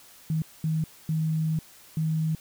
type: tone bursts at uneven times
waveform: sine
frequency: 158.4 Hz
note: D#3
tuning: 31 cents sharp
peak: -23 dBFS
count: 4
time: 0.3-0.42 / 0.64-0.84 / 1.09-1.59 / 1.97-2.35 s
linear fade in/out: 2 ms
effects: white hiss -52 dBFS RMS until 2.4 s